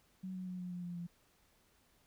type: tone with pitch steps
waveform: sine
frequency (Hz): 187 / 184.53 / 182.1 / 179.69 / 177.32 / 174.98 / 172.67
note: F#3 / F#3 / F#3 / F3 / F3 / F3 / F3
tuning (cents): +19 / -4 / -27 / +50 / +27 / +4 / -19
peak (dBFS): -40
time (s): 0.23-1.07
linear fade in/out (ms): 10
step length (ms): 120
effects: pink hiss -71 dBFS RMS until 2.06 s